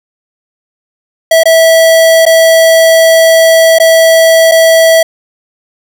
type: tone with dropouts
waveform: square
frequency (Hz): 653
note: E5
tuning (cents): -17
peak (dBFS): -3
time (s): 1.31-5.03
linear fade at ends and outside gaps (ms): 5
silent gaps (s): 1.435-1.455 / 2.254-2.263 / 3.786-3.799 / 4.514-4.518
effects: none